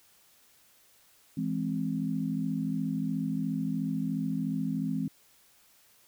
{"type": "chord", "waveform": "sine", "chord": "E augmented", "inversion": "none", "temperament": "equal", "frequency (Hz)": [164.81, 207.7, 261.6], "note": ["E3", "G#3", "B#3"], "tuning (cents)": [0, 0, 0], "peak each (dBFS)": [-33, -33, -32], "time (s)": [1.37, 5.08], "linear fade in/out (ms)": 5, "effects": ["white hiss -62 dBFS RMS until 6.07 s"]}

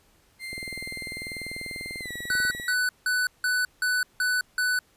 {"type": "tone with pitch glide", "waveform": "35% pulse", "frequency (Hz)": [2093, 1930.4], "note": ["C7", "B6"], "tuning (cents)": [0, -40], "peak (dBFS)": -32, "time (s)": [0.39, 2.75], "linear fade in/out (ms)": 50, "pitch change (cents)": -140, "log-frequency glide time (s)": [2, 2.11]}
{"type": "click train", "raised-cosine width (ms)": 2, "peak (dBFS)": -27, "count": 43, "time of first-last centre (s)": [0.53, 2.599], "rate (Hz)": 20.3}
{"type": "tone bursts", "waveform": "square", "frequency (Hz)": 1494, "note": "F#6", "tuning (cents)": 16, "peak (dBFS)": -23, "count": 7, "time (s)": [2.3, 4.79], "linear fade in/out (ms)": 2, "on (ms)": 210, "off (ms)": 170}
{"effects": ["pink hiss -62 dBFS RMS until 4.96 s", "resampled to 32000 Hz"]}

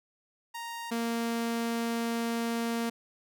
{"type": "tone pair in turn", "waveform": "sawtooth", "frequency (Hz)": [932.3, 231.9], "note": ["A#5", "A#3"], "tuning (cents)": [0, -9], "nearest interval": "2 octaves", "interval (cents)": 2409, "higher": "first", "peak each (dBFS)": [-33, -25], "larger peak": "second", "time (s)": [[0.54, 0.91], [0.91, 2.9]], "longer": "second", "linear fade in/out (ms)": 10, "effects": []}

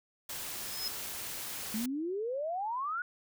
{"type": "noise", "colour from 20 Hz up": "white", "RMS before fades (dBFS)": -40, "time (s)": [0.29, 1.86], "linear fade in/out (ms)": 5}
{"type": "tone with exponential growth", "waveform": "sine", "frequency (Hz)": 5130, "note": "E8", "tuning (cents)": -48, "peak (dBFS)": -31, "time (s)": [0.49, 0.88], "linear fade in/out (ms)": 2, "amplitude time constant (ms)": 84}
{"type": "exponential sweep", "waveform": "sine", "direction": "up", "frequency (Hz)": [209.5, 1480], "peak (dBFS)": -32, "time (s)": [1.74, 3.02], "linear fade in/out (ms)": 2}
{"effects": []}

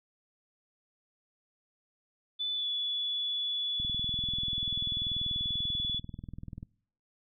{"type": "tone with pitch glide", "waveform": "sine", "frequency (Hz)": [3492, 3426], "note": ["A7", "A7"], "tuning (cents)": [-14, -47], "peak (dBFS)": -30, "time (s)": [2.39, 6], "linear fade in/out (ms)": 20, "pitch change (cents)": -33, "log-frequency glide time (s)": [2.54, 2.67]}
{"type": "click train", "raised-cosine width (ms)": 5, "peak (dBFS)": -29, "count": 59, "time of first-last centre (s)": [3.8, 6.629], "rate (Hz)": 20.5}
{"effects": ["noise-tail reverb RT60 0.6 s tail -24 dB re dry"]}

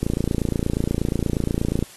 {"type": "click train", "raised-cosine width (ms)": 3, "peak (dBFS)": -8, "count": 52, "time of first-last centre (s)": [0.03, 1.826], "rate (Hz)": 28.4, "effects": ["white hiss -45 dBFS RMS until 1.96 s", "AAC 32 kbps"]}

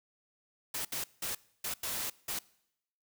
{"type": "noise bursts at uneven times", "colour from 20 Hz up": "white", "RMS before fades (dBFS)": -36, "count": 6, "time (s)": [[0.74, 0.85], [0.92, 1.04], [1.22, 1.35], [1.64, 1.74], [1.83, 2.1], [2.28, 2.39]], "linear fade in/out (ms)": 5, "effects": ["noise-tail reverb RT60 0.8 s tail -23 dB re dry"]}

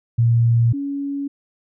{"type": "tone pair in turn", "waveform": "sine", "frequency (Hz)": [116.9, 280.8], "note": ["A#2", "C#4"], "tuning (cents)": [5, 22], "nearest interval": "octave + minor third", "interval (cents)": 1517, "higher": "second", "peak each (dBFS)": [-12, -22], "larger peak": "first", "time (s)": [[0.18, 0.73], [0.73, 1.28]], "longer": "neither", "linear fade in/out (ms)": 10, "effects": []}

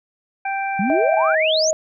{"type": "harmonic tone", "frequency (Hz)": 784, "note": "G5", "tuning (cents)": 0, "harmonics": [1, 2, 3], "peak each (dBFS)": [-22, -29, -28], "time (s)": [0.45, 1.35], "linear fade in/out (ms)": 5}
{"type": "exponential sweep", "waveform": "sine", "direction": "up", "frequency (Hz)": [180, 7040], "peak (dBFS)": -18, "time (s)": [0.79, 1.71], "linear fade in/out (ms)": 5}
{"type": "tone with pitch glide", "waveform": "sine", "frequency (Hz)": [647, 630.4], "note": ["E5", "D#5"], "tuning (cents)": [-32, 23], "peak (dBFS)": -17, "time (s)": [0.9, 1.73], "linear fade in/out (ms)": 0, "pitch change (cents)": -45, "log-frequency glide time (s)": [1.17, 1.39]}
{"effects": []}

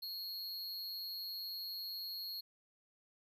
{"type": "tone with amplitude modulation", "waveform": "square", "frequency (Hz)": 4290, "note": "C8", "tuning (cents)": 42, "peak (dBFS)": -39, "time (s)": [0.02, 2.41], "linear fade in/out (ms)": 10, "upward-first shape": "sine", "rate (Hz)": 188, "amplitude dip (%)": 60, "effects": []}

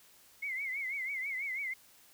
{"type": "tone with vibrato", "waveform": "sine", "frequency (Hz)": 2141, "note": "C7", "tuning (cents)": 39, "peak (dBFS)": -34, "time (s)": [0.42, 1.74], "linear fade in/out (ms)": 10, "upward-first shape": "triangle", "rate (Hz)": 6.1, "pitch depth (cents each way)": 130, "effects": ["white hiss -61 dBFS RMS until 2.13 s"]}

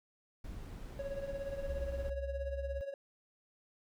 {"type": "noise", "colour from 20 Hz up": "brown", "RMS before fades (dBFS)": -45, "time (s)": [0.44, 2.1], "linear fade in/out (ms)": 5}
{"type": "tone with tremolo", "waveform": "triangle", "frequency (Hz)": 554.4, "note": "C#5", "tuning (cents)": 0, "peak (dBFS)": -33, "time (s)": [0.99, 2.94], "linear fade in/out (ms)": 2, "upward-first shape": "triangle", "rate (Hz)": 17, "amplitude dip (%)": 80}
{"type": "tone with pitch glide", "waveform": "sine", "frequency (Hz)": [63.4, 66.21], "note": ["B1", "C2"], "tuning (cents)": [46, 21], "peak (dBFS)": -38, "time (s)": [1.68, 2.81], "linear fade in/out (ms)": 0, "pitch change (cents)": 75, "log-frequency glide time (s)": [1.93, 2.41]}
{"effects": []}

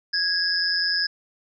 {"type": "tone cluster", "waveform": "sine", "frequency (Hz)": [1655, 4975, 5150], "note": ["G#6", "D#8", "E8"], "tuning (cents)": [-6, -1, -41], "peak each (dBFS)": -25, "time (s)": [0.13, 1.07], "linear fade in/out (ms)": 10, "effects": []}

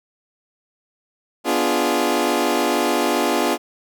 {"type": "chord", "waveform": "20% pulse", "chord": "B diminished seventh", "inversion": "none", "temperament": "equal", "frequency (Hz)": [246.9, 293.7, 349.2, 415.3], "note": ["B3", "D4", "F4", "Ab4"], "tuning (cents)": [0, 0, 0, 0], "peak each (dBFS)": [-19, -18, -17, -19], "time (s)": [1.44, 3.58], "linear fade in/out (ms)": 50, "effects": []}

